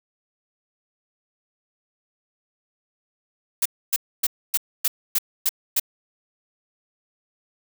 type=noise bursts; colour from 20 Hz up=blue; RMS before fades=-20 dBFS; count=8; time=3.62-5.798 s; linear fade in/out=5 ms; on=36 ms; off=270 ms; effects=none